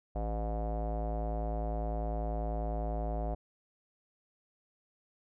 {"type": "tone with low-pass filter", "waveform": "square", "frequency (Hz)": 55.1, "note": "A1", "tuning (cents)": 3, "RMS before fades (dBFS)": -34, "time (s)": [0.15, 3.35], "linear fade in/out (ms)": 10, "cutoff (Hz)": 680, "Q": 6.4, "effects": []}